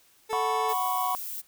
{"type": "tone", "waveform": "30% pulse", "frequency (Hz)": 440, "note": "A4", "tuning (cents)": 0, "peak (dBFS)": -27, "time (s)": [0.29, 0.74], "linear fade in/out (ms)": 20}
{"type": "chord", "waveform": "triangle", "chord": "F# suspended fourth", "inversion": "none", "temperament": "equal", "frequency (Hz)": [740, 987.8, 1108.7], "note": ["F#5", "B5", "C#6"], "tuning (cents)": [0, 0, 0], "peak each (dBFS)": -28, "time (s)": [0.33, 1.15], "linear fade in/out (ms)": 0}
{"type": "noise", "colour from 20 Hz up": "violet", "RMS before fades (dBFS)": -36, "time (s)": [0.68, 1.42], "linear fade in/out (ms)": 20}
{"effects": ["white hiss -61 dBFS RMS until 1.47 s"]}